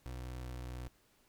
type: tone with pitch glide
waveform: 30% pulse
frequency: 62.4 to 61.93 Hz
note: B1 to B1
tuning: +19 to +5 cents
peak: -39 dBFS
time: 0.06-0.88 s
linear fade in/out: 0 ms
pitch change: -14 cents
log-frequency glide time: 0.39-0.54 s
effects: pink hiss -70 dBFS RMS until 1.28 s